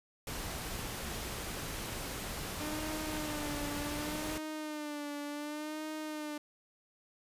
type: noise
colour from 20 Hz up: pink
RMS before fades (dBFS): -40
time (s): 0.27-4.38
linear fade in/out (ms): 2
type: tone with vibrato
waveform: sawtooth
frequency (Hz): 300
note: D4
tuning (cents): +37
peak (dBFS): -34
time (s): 2.6-6.38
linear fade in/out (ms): 5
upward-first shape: sine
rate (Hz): 0.68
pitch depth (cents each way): 58
effects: resampled to 32000 Hz